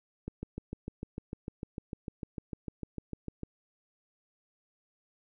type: click train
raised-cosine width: 3 ms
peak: -24 dBFS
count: 22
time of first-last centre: 0.28-3.433 s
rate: 6.66 Hz
effects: none